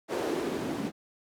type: noise with band-pass filter sweep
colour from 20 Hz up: white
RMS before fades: -32 dBFS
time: 0.08-0.92 s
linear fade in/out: 50 ms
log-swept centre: 420 to 230 Hz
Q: 2.5
effects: none